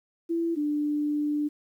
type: tone pair in turn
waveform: sine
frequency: 334.6 / 296 Hz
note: E4 / D4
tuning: +26 / +14 cents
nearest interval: major second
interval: 212 cents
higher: first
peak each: -24 dBFS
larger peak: neither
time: 0.29-0.56 / 0.56-1.49 s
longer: second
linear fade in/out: 20 ms
effects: 10-bit